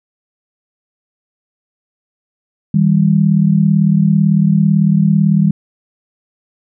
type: tone pair together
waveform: sine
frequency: 160 / 197.98 Hz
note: D#3 / G3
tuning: +49 / +17 cents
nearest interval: major third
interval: 368 cents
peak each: -11 dBFS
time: 2.74-5.51 s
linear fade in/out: 5 ms
effects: none